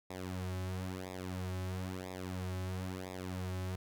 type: tone with flanger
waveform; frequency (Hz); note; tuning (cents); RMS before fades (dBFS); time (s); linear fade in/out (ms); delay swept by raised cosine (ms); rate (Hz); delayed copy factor
sawtooth; 92.5; F#2; 0; -40; 0.1-3.76; 5; 0.67 to 4.27; 1; -0.95
effects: none